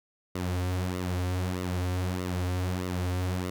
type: tone with flanger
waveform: sawtooth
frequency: 90.8 Hz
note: F#2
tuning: 32 cents flat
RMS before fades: -30 dBFS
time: 0.35-3.5 s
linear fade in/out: 5 ms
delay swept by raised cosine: 1.2 to 6.3 ms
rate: 1.6 Hz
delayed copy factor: -0.65
effects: none